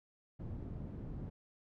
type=low-pass noise; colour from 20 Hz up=white; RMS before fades=-44 dBFS; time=0.39-1.3 s; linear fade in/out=10 ms; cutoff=170 Hz; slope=12 dB/octave; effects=none